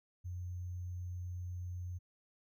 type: tone with sample-and-hold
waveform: sine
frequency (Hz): 89.2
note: F2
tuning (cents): +37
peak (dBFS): -39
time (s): 0.24-1.99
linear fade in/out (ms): 20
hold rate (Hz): 6300
effects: none